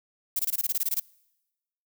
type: noise bursts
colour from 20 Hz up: violet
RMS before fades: -26 dBFS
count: 12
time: 0.36-0.999 s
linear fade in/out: 5 ms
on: 34 ms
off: 21 ms
effects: noise-tail reverb RT60 1.0 s tail -25 dB re dry